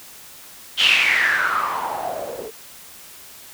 blue noise with low-pass filter sweep, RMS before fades -20 dBFS, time 0.77-2.51 s, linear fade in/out 50 ms, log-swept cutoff 3200 to 430 Hz, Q 7.6, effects white hiss -42 dBFS RMS until 3.53 s

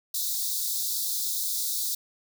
white high-pass noise, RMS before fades -29 dBFS, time 0.14-1.95 s, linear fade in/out 5 ms, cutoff 3600 Hz, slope 96 dB/octave, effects none

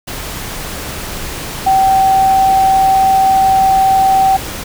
sine tone in noise, 770 Hz, G5, 31 cents flat, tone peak -7 dBFS, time 1.66-4.37 s, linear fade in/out 10 ms, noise pink, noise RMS -24 dBFS, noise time 0.07-4.64 s, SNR +14 dB, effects none

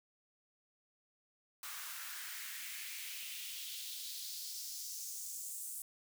white noise with high-pass filter sweep, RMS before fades -45 dBFS, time 1.63-5.82 s, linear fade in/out 2 ms, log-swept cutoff 1200 to 8700 Hz, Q 2.3, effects none

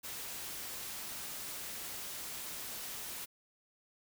white noise, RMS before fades -43 dBFS, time 0.03-3.26 s, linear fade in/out 20 ms, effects none

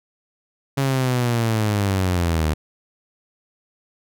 sawtooth linear sweep, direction down, 138.59 to 75 Hz, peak -14 dBFS, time 0.77-2.54 s, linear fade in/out 10 ms, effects none

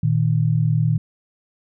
sine tone pair together, 116.3 / 156.14 Hz, A#2 / D#3, -4 / +6 cents, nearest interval perfect fourth, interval 510 cents, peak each -18 / -18 dBFS, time 0.03-0.98 s, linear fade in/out 5 ms, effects none

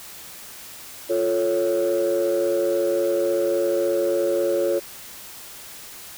sine chord, F augmented, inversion none, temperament equal, 349.2 / 440 / 554.4 Hz, F4 / A4 / C#5, 0 / 0 / 0 cents, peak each -22 / -24 / -20 dBFS, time 1.09-4.8 s, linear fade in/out 20 ms, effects tanh soft clip ceiling -14 dBFS + white hiss -40 dBFS RMS until 6.17 s

